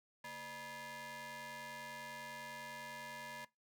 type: ring-modulated tone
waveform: sawtooth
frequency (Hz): 370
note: F#4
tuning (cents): 0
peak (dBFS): -39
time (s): 0.24-3.45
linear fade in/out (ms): 5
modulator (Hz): 1340
effects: noise-tail reverb RT60 0.2 s tail -20 dB re dry